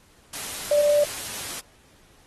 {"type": "tone in noise", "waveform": "sine", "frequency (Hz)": 587.3, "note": "D5", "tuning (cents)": 0, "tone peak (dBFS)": -16, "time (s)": [0.71, 1.04], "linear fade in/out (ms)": 5, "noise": "white", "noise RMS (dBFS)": -33, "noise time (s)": [0.33, 1.6], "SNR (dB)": 14, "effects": ["pink hiss -57 dBFS RMS until 2.26 s", "AAC 32 kbps"]}